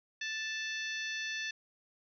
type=harmonic tone with a mistuned harmonic; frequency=880 Hz; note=A5; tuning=in tune; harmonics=2 / 3 / 4 / 5 / 6 / 7; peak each=-38 / -41 / -43 / -47 / -51 / -48 dBFS; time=0.21-1.51 s; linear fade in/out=5 ms; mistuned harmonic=7; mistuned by=-59 cents; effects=none